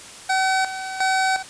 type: tone with tremolo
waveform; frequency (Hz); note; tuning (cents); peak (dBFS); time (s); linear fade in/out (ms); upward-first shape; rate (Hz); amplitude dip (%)
25% pulse; 760; F#5; +46; -14; 0.29-1.43; 10; square; 1.4; 70
effects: white hiss -40 dBFS RMS until 1.49 s + resampled to 22050 Hz